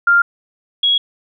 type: tone pair in turn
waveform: sine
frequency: 1396.9 / 3322 Hz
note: F6 / G#7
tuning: 0 / 0 cents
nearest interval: octave + minor third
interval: 1500 cents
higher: second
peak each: -8 / -11 dBFS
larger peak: first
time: 0.07-0.22 / 0.83-0.98 s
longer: neither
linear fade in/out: 5 ms
effects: none